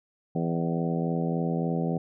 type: harmonic tone with a mistuned harmonic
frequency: 83.5 Hz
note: E2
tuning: 23 cents sharp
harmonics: 2 / 3 / 4 / 5 / 6 / 7 / 8 / 9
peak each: -27 / -32 / -36 / -35 / -36 / -40 / -41 / -38 dBFS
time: 0.35-1.98 s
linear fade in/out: 5 ms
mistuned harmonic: 8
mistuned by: -39 cents
effects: none